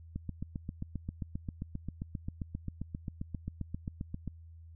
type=click train; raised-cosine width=5 ms; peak=-24 dBFS; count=32; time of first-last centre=0.16-4.277 s; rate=7.53 Hz; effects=added 82 Hz sine -49 dBFS peak until 4.75 s